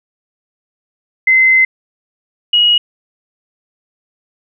sine tone pair in turn, 2059 / 2898 Hz, C7 / F#7, -28 / -37 cents, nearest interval tritone, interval 591 cents, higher second, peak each -6 / -7 dBFS, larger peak first, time 1.27-1.65 / 2.53-2.78 s, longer first, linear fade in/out 5 ms, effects none

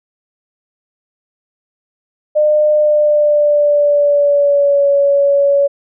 sine tone with pitch glide, 604 to 563.6 Hz, D5 to C#5, +48 to +29 cents, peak -8 dBFS, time 2.35-5.68 s, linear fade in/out 20 ms, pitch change -119 cents, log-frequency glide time 2.72-4.88 s, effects none

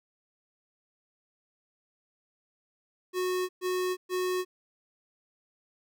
square tone bursts, 366.4 Hz, F#4, 17 cents flat, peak -28 dBFS, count 3, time 3.13-4.45 s, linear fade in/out 50 ms, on 360 ms, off 120 ms, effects none

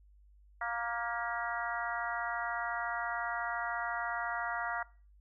harmonic tone with a mistuned harmonic, 234.2 Hz, A#3, 8 cents sharp, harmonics 3 / 4 / 5 / 6 / 7 / 8, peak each -39 / -41 / -41 / -39 / -43 / -41 dBFS, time 0.61-4.83 s, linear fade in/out 5 ms, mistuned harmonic 8, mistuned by +43 cents, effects noise-tail reverb RT60 0.4 s tail -22 dB re dry + added 50 Hz sine -58 dBFS peak until 5.2 s

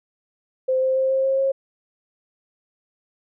sine tone with pitch steps, 519 / 523.2 / 527.5 / 531.7 / 536.1 / 540.4 Hz, C5 / C5 / C5 / C5 / C5 / C#5, -14 / 0 / +14 / +28 / +42 / -44 cents, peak -17 dBFS, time 0.68-1.52 s, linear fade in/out 10 ms, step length 140 ms, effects none

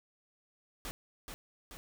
pink noise with echo, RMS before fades -41 dBFS, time 0.85-0.91 s, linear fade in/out 0 ms, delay 430 ms, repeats 2, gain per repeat -4 dB, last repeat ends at 1.77 s, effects none

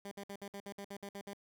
15% pulse tone bursts, 200 Hz, G3, 35 cents sharp, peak -37 dBFS, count 11, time 0.05-1.334 s, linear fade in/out 2 ms, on 64 ms, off 58 ms, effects none

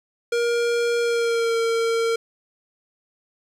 square tone with pitch glide, 472.1 to 458.1 Hz, A#4 to A#4, +22 to -30 cents, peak -20 dBFS, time 0.32-2.16 s, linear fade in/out 5 ms, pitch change -52 cents, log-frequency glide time 1-1.58 s, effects low-pass 8000 Hz 12 dB/octave + 8-bit

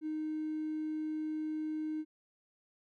triangle tone with hard clipping, 310 Hz, D#4, 6 cents flat, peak -34 dBFS, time 0.01-2.05 s, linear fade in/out 50 ms, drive 3 dB, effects none

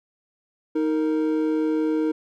triangle tone pair together, 313.4 / 462.4 Hz, D#4 / A#4, +13 / -14 cents, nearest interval perfect fifth, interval 673 cents, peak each -19 / -24 dBFS, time 0.75-2.12 s, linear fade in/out 10 ms, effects none

